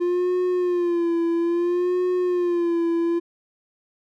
triangle tone with vibrato, 349.2 Hz, F4, in tune, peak -17 dBFS, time 0-3.2 s, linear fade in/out 20 ms, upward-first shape sine, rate 0.6 Hz, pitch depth 66 cents each way, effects none

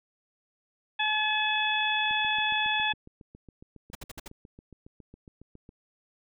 harmonic tone, 856 Hz, A5, 48 cents flat, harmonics 1 / 2 / 3 / 4, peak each -30 / -30 / -30 / -30 dBFS, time 0.99-2.93 s, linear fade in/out 10 ms
click train, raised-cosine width 3 ms, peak -35 dBFS, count 27, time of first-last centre 2.11-5.691 s, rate 7.26 Hz
pink noise bursts, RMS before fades -40 dBFS, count 5, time 3.93-4.28 s, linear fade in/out 5 ms, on 22 ms, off 60 ms
effects none

